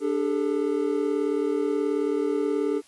triangle chord, D suspended fourth, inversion none, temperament equal with one note detuned, 293.7 / 401.4 / 440 Hz, D4 / G4 / A4, 0 / +41 / 0 cents, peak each -25 dBFS, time 0-2.82 s, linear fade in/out 50 ms, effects white hiss -55 dBFS RMS until 2.87 s + resampled to 24000 Hz

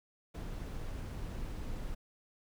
brown noise, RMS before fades -40 dBFS, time 0.34-1.95 s, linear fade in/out 10 ms, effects none

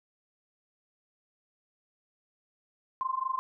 sine tone with amplitude modulation, 1046.5 Hz, C6, in tune, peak -25 dBFS, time 3.01-3.39 s, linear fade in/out 0 ms, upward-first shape sine, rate 24.5 Hz, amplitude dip 90%, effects none

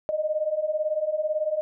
sine beating tone pair, 603 / 621 Hz, D5 / D#5, +46 / -3 cents, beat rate 18 Hz, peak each -28 / -25 dBFS, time 0.09-1.61 s, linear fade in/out 0 ms, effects none

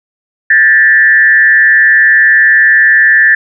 sine tone with frequency modulation, 1760 Hz, A6, in tune, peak -3 dBFS, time 0.5-3.35 s, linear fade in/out 5 ms, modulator 140 Hz, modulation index 0.76, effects none

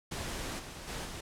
pink noise with level steps, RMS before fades -38 / -45 / -39 / -42 dBFS, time 0.11-1.21 s, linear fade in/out 10 ms, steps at 0.58 / 0.87 / 1.04 s, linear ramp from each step 20 ms, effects low-pass 10000 Hz 12 dB/octave

